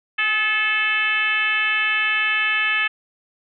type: tone with frequency modulation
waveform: sine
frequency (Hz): 2173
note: C#7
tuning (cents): -35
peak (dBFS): -17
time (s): 0.18-2.88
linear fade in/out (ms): 10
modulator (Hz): 446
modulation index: 1.7
effects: none